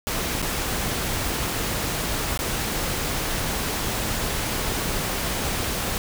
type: noise with dropouts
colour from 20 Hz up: pink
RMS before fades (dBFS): -26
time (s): 0.07-5.98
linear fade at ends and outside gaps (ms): 0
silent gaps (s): 0.418-0.426 / 2.375-2.391
effects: none